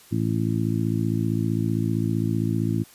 harmonic tone, 55.4 Hz, A1, 13 cents sharp, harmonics 2 / 3 / 4 / 5 / 6, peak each -25 / -27 / -28 / -29 / -30 dBFS, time 0.11-2.84 s, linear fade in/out 20 ms, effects white hiss -51 dBFS RMS until 2.94 s + resampled to 32000 Hz

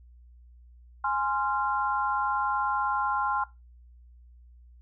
sine chord, F minor, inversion first, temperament equal with one note detuned, 830.6 / 1046.5 / 1382.5 Hz, Ab5 / C6 / F6, 0 / 0 / -18 cents, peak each -29 dBFS, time 1.04-3.44 s, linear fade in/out 5 ms, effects noise-tail reverb RT60 0.2 s tail -17 dB re dry + added 60 Hz sine -50 dBFS peak until 4.81 s

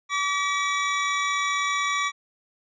25% pulse tone pair together, 1146 / 1921.8 Hz, D6 / B6, -43 / -48 cents, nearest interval major sixth, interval 895 cents, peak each -20 / -26 dBFS, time 0.09-2.12 s, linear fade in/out 50 ms, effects resampled to 16000 Hz

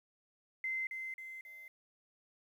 sine tone with echo, 2070 Hz, C7, 19 cents flat, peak -34 dBFS, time 0.64-0.87 s, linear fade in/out 2 ms, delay 270 ms, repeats 3, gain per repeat -5 dB, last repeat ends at 1.68 s, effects 11-bit

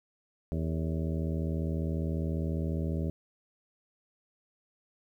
harmonic tone with a mistuned harmonic, 80 Hz, D#2, 49 cents sharp, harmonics 1 / 2 / 3 / 4 / 5 / 6 / 7 / 8, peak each -32 / -33 / -38 / -41 / -42 / -48 / -44 / -49 dBFS, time 0.52-3.1 s, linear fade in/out 0 ms, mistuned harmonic 6, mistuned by -94 cents, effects 11-bit

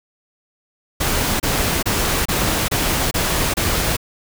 pink noise bursts, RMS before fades -19 dBFS, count 7, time 1-3.968 s, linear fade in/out 10 ms, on 400 ms, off 28 ms, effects none

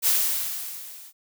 blue noise with level ramp, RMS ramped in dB -18 to -46 dBFS, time 0.02-1.13 s, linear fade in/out 50 ms, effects none

